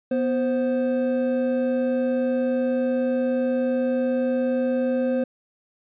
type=tone pair together; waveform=triangle; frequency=246.7 / 523.3 Hz; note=B3 / C5; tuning=-2 / 0 cents; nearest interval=octave + minor second; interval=1302 cents; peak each=-21 dBFS; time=0.11-5.24 s; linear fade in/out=5 ms; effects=resampled to 8000 Hz